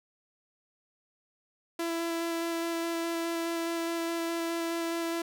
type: tone with vibrato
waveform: sawtooth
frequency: 334.4 Hz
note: E4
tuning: 25 cents sharp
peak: -26 dBFS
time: 1.79-5.22 s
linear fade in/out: 5 ms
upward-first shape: square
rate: 4.8 Hz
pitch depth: 8 cents each way
effects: none